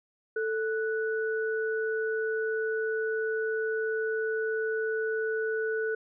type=tone pair together; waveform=sine; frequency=441.5 / 1480 Hz; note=A4 / F#6; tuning=+6 / 0 cents; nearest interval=octave + major sixth; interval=2094 cents; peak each=-28 / -33 dBFS; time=0.36-5.95 s; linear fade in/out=5 ms; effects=none